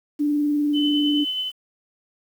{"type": "tone with vibrato", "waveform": "sine", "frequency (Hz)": 293.7, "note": "D4", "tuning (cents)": 0, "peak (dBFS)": -18, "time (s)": [0.19, 1.25], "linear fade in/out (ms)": 20, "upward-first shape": "triangle", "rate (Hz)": 20, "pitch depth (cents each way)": 35}
{"type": "tone with tremolo", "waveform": "sine", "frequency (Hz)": 3028, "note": "F#7", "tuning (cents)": 39, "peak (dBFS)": -22, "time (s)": [0.73, 1.52], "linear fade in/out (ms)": 50, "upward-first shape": "sine", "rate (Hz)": 9.4, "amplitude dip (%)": 30}
{"effects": ["8-bit"]}